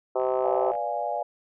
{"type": "harmonic tone", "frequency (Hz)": 128.6, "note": "C3", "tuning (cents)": -30, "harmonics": [3, 4, 5, 6, 7, 8, 9, 10], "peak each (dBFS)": [-28, -27, -28, -33, -35, -38, -41, -42], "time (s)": [0.15, 0.72], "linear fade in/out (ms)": 10}
{"type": "click train", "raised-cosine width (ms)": 0.5, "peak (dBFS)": -32, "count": 33, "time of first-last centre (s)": [0.2, 0.753], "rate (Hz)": 57.9}
{"type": "chord", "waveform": "sine", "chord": "B diminished seventh", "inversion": "none", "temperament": "equal", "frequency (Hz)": [493.9, 587.3, 698.5, 830.6], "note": ["B4", "D5", "F5", "Ab5"], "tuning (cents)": [0, 0, 0, 0], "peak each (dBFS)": [-36, -31, -30, -31], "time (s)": [0.44, 1.23], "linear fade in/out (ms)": 5}
{"effects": []}